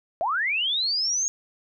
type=linear sweep; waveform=sine; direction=up; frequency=617 to 6620 Hz; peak=-22 dBFS; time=0.21-1.28 s; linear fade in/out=0 ms; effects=none